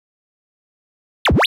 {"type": "exponential two-way sweep", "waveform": "triangle", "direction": "down then up", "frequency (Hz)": [4530, 58.5, 4530], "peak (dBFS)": -9, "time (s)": [1.25, 1.46], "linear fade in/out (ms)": 5, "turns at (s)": 1.33, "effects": []}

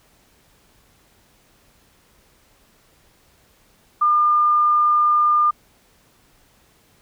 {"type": "tone", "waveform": "sine", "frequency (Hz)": 1205, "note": "D6", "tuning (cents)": 44, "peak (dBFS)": -13, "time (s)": [4.01, 5.51], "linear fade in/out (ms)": 10, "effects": ["pink hiss -57 dBFS RMS until 7.01 s"]}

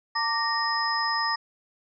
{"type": "tone cluster", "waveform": "sine", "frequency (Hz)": [909, 1170, 1855, 5090], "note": ["A#5", "D6", "A#6", "D#8"], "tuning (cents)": [-44, -7, -9, 39], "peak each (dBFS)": -29, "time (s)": [0.15, 1.36], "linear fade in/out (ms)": 10, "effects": []}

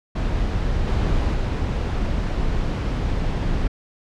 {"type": "noise with level steps", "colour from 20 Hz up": "brown", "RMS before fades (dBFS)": [-22, -20, -22], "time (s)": [0.15, 3.68], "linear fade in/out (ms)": 10, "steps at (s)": [0.87, 1.34], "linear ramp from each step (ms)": 5, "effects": ["low-pass 5000 Hz 12 dB/octave"]}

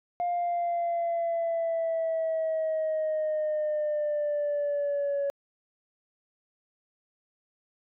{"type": "linear sweep", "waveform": "sine", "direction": "down", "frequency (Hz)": [705, 561], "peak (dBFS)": -24, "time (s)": [0.2, 5.3], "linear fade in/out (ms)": 0, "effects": ["tanh soft clip ceiling -23 dBFS"]}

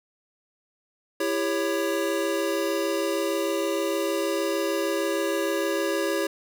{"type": "chord", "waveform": "square", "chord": "C# diminished", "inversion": "first", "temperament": "just", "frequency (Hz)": [332.6, 399.1, 554.4], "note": ["E4", "G4", "C#5"], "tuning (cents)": [16, 31, 0], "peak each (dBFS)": -29, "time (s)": [1.2, 6.27], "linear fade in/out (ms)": 5, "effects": []}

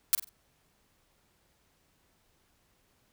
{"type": "noise with echo", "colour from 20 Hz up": "blue", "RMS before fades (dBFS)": -22, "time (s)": [0.13, 0.15], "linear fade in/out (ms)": 0, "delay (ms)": 47, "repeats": 3, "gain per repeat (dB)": -11, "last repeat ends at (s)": 0.291, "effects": ["pink hiss -70 dBFS RMS until 3.12 s"]}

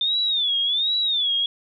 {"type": "tone with vibrato", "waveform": "sine", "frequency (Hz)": 3571, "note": "A7", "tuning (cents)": 25, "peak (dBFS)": -19, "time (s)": [0.01, 1.46], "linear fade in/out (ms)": 2, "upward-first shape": "sine", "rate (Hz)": 1.3, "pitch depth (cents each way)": 160, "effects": []}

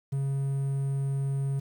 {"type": "tone with quantisation", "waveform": "triangle", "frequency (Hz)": 137.4, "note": "C#3", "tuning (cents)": -15, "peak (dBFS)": -24, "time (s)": [0.12, 1.6], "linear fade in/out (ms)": 10, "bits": 9, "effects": []}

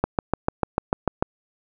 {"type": "click train", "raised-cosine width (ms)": 1, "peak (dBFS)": -5, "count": 9, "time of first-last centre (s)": [0.04, 1.225], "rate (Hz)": 6.75, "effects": []}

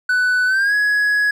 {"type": "tone with pitch glide", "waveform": "triangle", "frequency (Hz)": [1493, 1675.8], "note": ["F#6", "G#6"], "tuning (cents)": [15, 15], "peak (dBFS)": -12, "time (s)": [0.09, 1.31], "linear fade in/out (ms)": 5, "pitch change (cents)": 200, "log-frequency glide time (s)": [0.46, 0.74], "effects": []}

